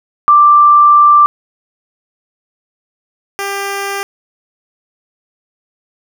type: tone pair in turn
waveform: sine / 10% pulse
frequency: 1178 / 397.4 Hz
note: D6 / G4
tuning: +5 / +24 cents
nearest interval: octave + perfect fifth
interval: 1881 cents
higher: first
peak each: -3 / -9 dBFS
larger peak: first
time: 0.28-1.26 / 3.39-4.03 s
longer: first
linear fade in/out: 0 ms
effects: none